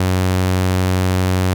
sawtooth tone, 92.5 Hz, F#2, in tune, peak -10 dBFS, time 0-1.54 s, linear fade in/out 5 ms, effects none

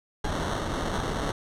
pink noise with sample-and-hold, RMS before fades -29 dBFS, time 0.24-1.32 s, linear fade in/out 5 ms, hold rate 2450 Hz, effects low-pass 8000 Hz 12 dB/octave

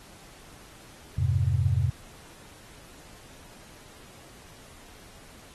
sine chord, F minor, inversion none, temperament equal, 87.31 / 103.83 / 130.81 Hz, F2 / Ab2 / C3, 0 / 0 / 0 cents, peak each -26 dBFS, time 1.18-1.9 s, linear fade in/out 5 ms, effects pink hiss -51 dBFS RMS until 5.54 s + AAC 32 kbps

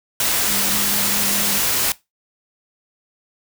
sine tone in noise, 201.6 Hz, G3, 49 cents sharp, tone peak -30 dBFS, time 0.48-1.58 s, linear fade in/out 2 ms, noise white, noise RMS -19 dBFS, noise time 0.2-1.92 s, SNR -14 dB, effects noise-tail reverb RT60 0.2 s tail -19 dB re dry

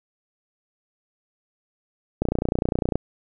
click train, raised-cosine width 2 ms, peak -8 dBFS, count 23, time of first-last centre 2.22-2.956 s, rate 29.9 Hz, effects none

